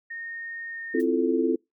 sine tone with pitch glide, 1844 to 1833.4 Hz, A#6 to A#6, -19 to -29 cents, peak -33 dBFS, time 0.1-1.01 s, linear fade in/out 10 ms, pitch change -10 cents, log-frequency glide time 0.69-0.79 s
sine chord, F major seventh, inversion second, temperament equal, 261.6 / 329.6 / 349.2 / 440 Hz, C4 / E4 / F4 / A4, 0 / 0 / 0 / 0 cents, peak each -26 dBFS, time 0.94-1.56 s, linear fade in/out 10 ms
blue noise with exponential decay, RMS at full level -44 dBFS, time 1-1.08 s, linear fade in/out 1 ms, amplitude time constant 17 ms
effects noise-tail reverb RT60 0.2 s tail -26 dB re dry

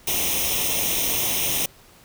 white noise with comb filter, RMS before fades -23 dBFS, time 0.07-1.66 s, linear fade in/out 5 ms, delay 0.33 ms, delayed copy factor +0.75, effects pink hiss -51 dBFS RMS until 2.04 s

